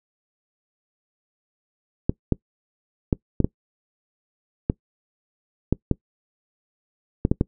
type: clicks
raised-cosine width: 3 ms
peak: -5 dBFS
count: 11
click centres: 2.095 / 2.323 / 3.128 / 3.403 / 3.445 / 4.699 / 5.726 / 5.913 / 7.251 / 7.315 / 7.411 s
effects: noise-tail reverb RT60 0.1 s tail -23 dB re dry